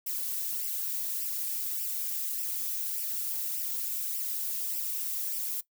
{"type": "noise with flanger", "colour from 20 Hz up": "violet", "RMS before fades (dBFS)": -33, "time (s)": [0.06, 5.61], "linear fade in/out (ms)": 10, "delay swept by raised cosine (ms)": [0.37, 2.67], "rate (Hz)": 1.7, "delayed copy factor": 0.6, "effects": ["noise-tail reverb RT60 0.1 s tail -18 dB re dry"]}